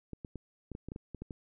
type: clicks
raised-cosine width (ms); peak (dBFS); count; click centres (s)
3; -28; 11; 0.133 / 0.248 / 0.357 / 0.717 / 0.751 / 0.886 / 0.919 / 0.961 / 1.147 / 1.22 / 1.308
effects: none